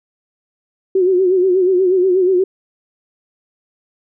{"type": "tone with vibrato", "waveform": "sine", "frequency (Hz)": 370, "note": "F#4", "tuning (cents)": 0, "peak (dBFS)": -10, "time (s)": [0.95, 2.44], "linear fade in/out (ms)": 5, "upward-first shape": "sine", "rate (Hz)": 8.3, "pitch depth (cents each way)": 72, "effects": []}